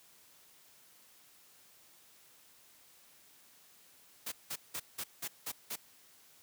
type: noise bursts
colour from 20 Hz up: white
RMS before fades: -39 dBFS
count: 7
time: 4.26-5.76 s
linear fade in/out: 10 ms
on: 60 ms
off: 180 ms
effects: white hiss -62 dBFS RMS until 6.42 s + high-pass 80 Hz 12 dB/octave